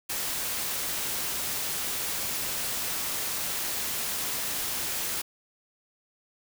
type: noise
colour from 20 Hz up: white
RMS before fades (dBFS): -31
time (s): 0.09-5.22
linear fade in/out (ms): 10
effects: none